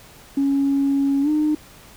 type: tone with pitch glide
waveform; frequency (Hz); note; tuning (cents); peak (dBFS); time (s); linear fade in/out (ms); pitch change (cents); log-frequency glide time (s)
sine; 277.2 to 304; C#4 to D#4; 0 to -40; -15; 0.37-1.55; 5; +160; 1.22-1.29
effects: tanh soft clip ceiling -12 dBFS + pink hiss -46 dBFS RMS until 1.96 s